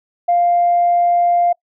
sine tone, 698.5 Hz, F5, in tune, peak -10 dBFS, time 0.28-1.53 s, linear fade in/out 10 ms, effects noise-tail reverb RT60 0.1 s tail -26 dB re dry + tanh soft clip ceiling -6 dBFS

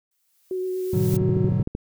blue noise with exponential growth, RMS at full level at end -34 dBFS, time 0.11-1.17 s, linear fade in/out 5 ms, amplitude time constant 230 ms
sine tone with vibrato, 370.4 Hz, F#4, 2 cents sharp, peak -24 dBFS, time 0.51-1.49 s, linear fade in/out 2 ms, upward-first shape sine, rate 8.4 Hz, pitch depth 13 cents each way
triangle chord, G# half-diminished seventh, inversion none, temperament just, 103.83 / 124.59 / 149.51 / 186.89 Hz, G#2 / B2 / D3 / F#3, 0 / +16 / +31 / +18 cents, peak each -23 dBFS, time 0.93-1.63 s, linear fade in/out 5 ms
click train, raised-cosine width 3 ms, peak -15 dBFS, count 9, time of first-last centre 1.14-1.751 s, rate 13.1 Hz
effects none

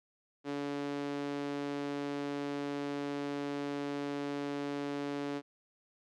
sawtooth tone with high-pass filter, 142.9 Hz, D3, 47 cents flat, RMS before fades -37 dBFS, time 0.44-5.42 s, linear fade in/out 50 ms, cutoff 320 Hz, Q 2.5, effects low-pass 5000 Hz 12 dB/octave

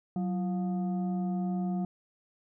sine tone with frequency modulation, 185.4 Hz, F#3, 4 cents sharp, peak -28 dBFS, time 0.16-1.85 s, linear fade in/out 2 ms, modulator 527 Hz, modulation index 0.49, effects none

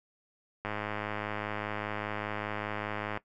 click train, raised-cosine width 0.5 ms, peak -19 dBFS, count 266, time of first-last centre 0.65-3.174 s, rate 105 Hz, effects noise-tail reverb RT60 0.1 s tail -17 dB re dry

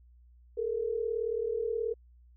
sine tone pair together, 427.6 / 466.2 Hz, A4 / A#4, -49 / 0 cents, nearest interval minor second, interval 149 cents, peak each -33 / -31 dBFS, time 0.57-1.94 s, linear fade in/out 10 ms, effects added 60 Hz sine -55 dBFS peak until 2.36 s

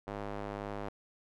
square tone with band-pass filter, 51 Hz, G#1, 31 cents flat, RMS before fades -40 dBFS, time 0.07-0.89 s, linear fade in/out 5 ms, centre 690 Hz, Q 0.86, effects none

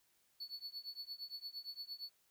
triangle tone with tremolo, 4435 Hz, C#8, in tune, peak -40 dBFS, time 0.4-2.1 s, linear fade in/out 5 ms, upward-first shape triangle, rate 8.7 Hz, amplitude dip 100%, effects white hiss -75 dBFS RMS until 2.3 s

